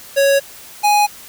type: tone pair in turn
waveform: square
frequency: 554.4 / 830.7 Hz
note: C#5 / G#5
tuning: 0 / 0 cents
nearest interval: perfect fifth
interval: 700 cents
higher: second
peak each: -11 dBFS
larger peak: neither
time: 0.16-0.4 / 0.83-1.07 s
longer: neither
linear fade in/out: 20 ms
effects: white hiss -38 dBFS RMS until 1.28 s